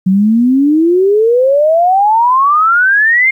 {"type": "exponential sweep", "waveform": "sine", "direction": "up", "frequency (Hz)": [183.1, 2147], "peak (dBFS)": -6, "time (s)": [0.06, 3.31], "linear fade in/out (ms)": 10, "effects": ["8-bit"]}